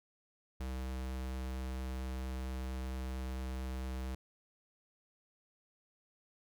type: tone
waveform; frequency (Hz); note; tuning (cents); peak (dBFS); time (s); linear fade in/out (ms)
square; 64.6; C2; -21; -38; 0.6-4.15; 5
effects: none